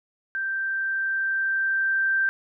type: tone with level ramp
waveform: sine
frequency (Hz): 1568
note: G6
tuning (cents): 0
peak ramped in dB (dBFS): -25 to -19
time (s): 0.35-2.29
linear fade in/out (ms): 0
effects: none